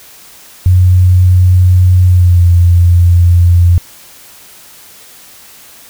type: tone with pitch glide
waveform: sine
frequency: 91 to 87.14 Hz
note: F#2 to F2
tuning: -28 to -3 cents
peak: -3 dBFS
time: 0.66-3.78 s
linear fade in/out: 0 ms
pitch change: -75 cents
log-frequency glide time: 2.06-2.45 s
effects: white hiss -37 dBFS RMS until 5.89 s